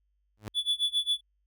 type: tone with exponential growth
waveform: sawtooth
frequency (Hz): 105.9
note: G#2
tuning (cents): +34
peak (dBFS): -28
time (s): 0.37-0.48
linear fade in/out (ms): 0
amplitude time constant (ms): 22
type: tone with tremolo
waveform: triangle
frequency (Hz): 3443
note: A7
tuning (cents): -38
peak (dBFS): -21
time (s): 0.54-1.21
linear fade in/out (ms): 50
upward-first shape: sine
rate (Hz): 7.4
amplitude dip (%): 95
effects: added 50 Hz sine -70 dBFS peak until 1.46 s